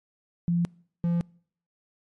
sine / triangle tone pair in turn, 172.1 / 171.39 Hz, F3 / F3, -25 / -32 cents, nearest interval unison, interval 7 cents, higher first, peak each -21 / -20 dBFS, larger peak second, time 0.48-0.65 / 1.04-1.21 s, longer neither, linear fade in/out 0 ms, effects noise-tail reverb RT60 0.6 s tail -26 dB re dry + MP3 48 kbps

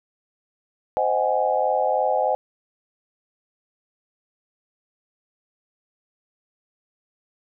sine chord, Ab dominant seventh, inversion first, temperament just, 519.1 / 623 / 747.5 / 830.6 Hz, C5 / Eb5 / Gb5 / Ab5, -14 / +2 / +17 / 0 cents, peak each -24 dBFS, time 0.97-2.35 s, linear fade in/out 0 ms, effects none

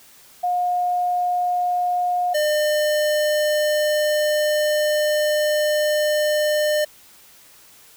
sine / square tone pair in turn, 716 / 603.4 Hz, F5 / D5, +43 / +47 cents, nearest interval minor third, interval 296 cents, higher first, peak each -18 dBFS, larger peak neither, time 0.43-2.34 / 2.34-6.85 s, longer second, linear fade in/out 10 ms, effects white hiss -49 dBFS RMS until 7.96 s

